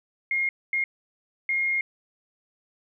sine tone bursts at uneven times, 2138 Hz, C7, 37 cents sharp, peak -22 dBFS, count 3, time 0.31-0.49 / 0.73-0.84 / 1.49-1.81 s, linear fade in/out 2 ms, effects none

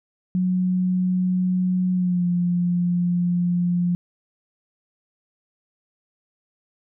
sine tone with pitch glide, 183 to 175.85 Hz, F#3 to F3, -19 to +12 cents, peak -18 dBFS, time 0.35-3.95 s, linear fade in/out 0 ms, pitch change -69 cents, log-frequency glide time 1.93-2.26 s, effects none

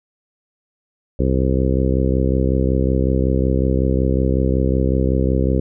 harmonic tone, 65.4 Hz, C2, in tune, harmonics 1 / 2 / 3 / 4 / 5 / 6 / 7 / 8, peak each -18 / -21 / -23 / -24 / -25 / -26 / -26 / -27 dBFS, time 1.19-5.6 s, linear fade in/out 5 ms, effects none

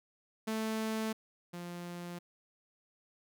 sawtooth tone pair in turn, 220 / 174.61 Hz, A3 / F3, 0 / 0 cents, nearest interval major third, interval 400 cents, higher first, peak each -29 / -37 dBFS, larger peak first, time 0.47-1.13 / 1.53-2.19 s, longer neither, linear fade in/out 10 ms, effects none

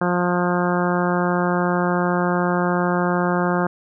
harmonic tone, 177.3 Hz, F3, 26 cents sharp, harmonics 1 / 2 / 3 / 4 / 5 / 6 / 7 / 8 / 9, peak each -21 / -24 / -26 / -27 / -28 / -29 / -29 / -30 / -31 dBFS, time 0.01-3.67 s, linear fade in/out 5 ms, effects none

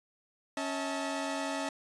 sawtooth tone cluster, 276.3 / 642 / 881 Hz, C#4 / E5 / A5, -6 / -46 / +2 cents, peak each -32 / -33 / -35 dBFS, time 0.57-1.69 s, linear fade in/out 2 ms, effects resampled to 22050 Hz

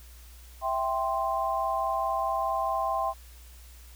sine chord, C major, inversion first, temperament equal, 659.3 / 784 / 1046.5 Hz, E5 / G5 / C6, 0 / 0 / 0 cents, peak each -31 / -30 / -29 dBFS, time 0.61-3.14 s, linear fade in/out 50 ms, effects added 60 Hz sine -47 dBFS peak until 3.95 s + white hiss -55 dBFS RMS until 3.95 s

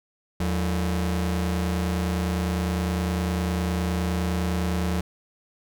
45% pulse ring-modulated tone, 130 Hz, C3, 11 cents flat, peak -20 dBFS, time 0.4-5.01 s, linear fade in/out 5 ms, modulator 50.1 Hz, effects none

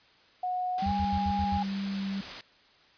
sine tone with pitch glide, 730 to 819.4 Hz, F#5 to G#5, -24 to -24 cents, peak -28 dBFS, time 0.43-1.63 s, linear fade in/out 5 ms, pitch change +200 cents, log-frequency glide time 0.77-0.9 s
white noise, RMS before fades -39 dBFS, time 0.78-2.41 s, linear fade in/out 2 ms
sine tone with vibrato, 196 Hz, G3, in tune, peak -30 dBFS, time 0.82-2.21 s, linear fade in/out 5 ms, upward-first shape triangle, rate 2.2 Hz, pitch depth 10 cents each way
sine tone bursts, 81.9 Hz, E2, 11 cents flat, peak -29 dBFS, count 6, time 0.86-1.579 s, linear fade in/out 5 ms, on 59 ms, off 73 ms
effects white hiss -60 dBFS RMS until 2.97 s + resampled to 11025 Hz

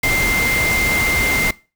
sine tone in noise, 2094 Hz, C7, 1 cent sharp, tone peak -16 dBFS, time 0.03-1.51 s, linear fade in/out 5 ms, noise pink, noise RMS -21 dBFS, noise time 0.03-1.51 s, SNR +2 dB, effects noise-tail reverb RT60 0.3 s tail -20 dB re dry

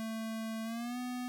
square tone with pitch glide, 222.7 to 248.5 Hz, A3 to B3, +21 to +11 cents, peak -37 dBFS, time 0-1.28 s, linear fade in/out 0 ms, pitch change +190 cents, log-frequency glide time 0.64-0.98 s, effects none

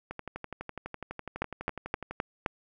two click trains, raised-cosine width 0.5 ms, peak -22 / -13 dBFS, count 25 / 5, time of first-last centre 0.11-2.11 / 1.42-2.462 s, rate 12 / 3.84 Hz, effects none

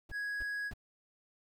brown noise bursts, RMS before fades -43 dBFS, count 3, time 0.09-0.737 s, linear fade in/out 5 ms, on 29 ms, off 280 ms
triangle tone, 1662 Hz, G#6, 1 cent sharp, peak -33 dBFS, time 0.11-0.72 s, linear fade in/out 50 ms
effects none

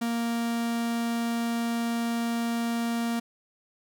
45% pulse tone, 233.1 Hz, A#3, in tune, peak -26 dBFS, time 0.01-3.2 s, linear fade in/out 10 ms, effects none

